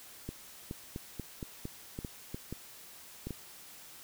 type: clicks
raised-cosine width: 3 ms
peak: -25 dBFS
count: 12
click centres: 0.29 / 0.711 / 0.961 / 1.197 / 1.428 / 1.654 / 1.989 / 2.048 / 2.345 / 2.526 / 3.27 / 3.307 s
effects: white hiss -52 dBFS RMS until 4.03 s